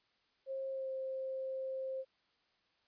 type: tone with pitch glide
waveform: sine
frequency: 535 to 527.9 Hz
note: C5 to C5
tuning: +38 to +15 cents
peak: -37 dBFS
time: 0.46-2.05 s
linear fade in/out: 50 ms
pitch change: -23 cents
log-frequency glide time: 0.71-0.9 s
effects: white hiss -75 dBFS RMS until 2.87 s + resampled to 11025 Hz